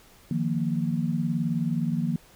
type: chord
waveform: sine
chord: Eb suspended second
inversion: none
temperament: equal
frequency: 155.56 / 174.61 / 233.1 Hz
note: Eb3 / F3 / Bb3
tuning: 0 / 0 / 0 cents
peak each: -28 dBFS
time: 0.31-2.16 s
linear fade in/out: 2 ms
effects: pink hiss -55 dBFS RMS until 2.35 s